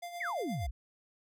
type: tone with tremolo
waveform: square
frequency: 696 Hz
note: F5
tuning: 6 cents flat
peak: -39 dBFS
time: 0.02-0.67 s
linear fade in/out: 10 ms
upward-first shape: sine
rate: 8.5 Hz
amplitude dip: 55%
type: exponential sweep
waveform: sine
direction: down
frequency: 2327 to 49 Hz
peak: -33 dBFS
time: 0.2-0.71 s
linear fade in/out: 10 ms
effects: none